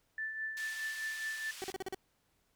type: tone with tremolo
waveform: sine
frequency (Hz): 1761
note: A6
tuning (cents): +1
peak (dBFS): -34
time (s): 0.18-1.51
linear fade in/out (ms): 2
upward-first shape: triangle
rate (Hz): 4.8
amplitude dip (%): 55
type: band-pass noise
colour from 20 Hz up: pink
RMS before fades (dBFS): -48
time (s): 0.57-1.72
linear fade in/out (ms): 0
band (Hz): 2300 to 9900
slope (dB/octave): 12
type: tone bursts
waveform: 30% pulse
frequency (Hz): 380.8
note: F#4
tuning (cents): +50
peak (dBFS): -34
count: 6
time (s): 1.62-1.946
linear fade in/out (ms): 0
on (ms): 21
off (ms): 40
effects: pink hiss -75 dBFS RMS until 2.55 s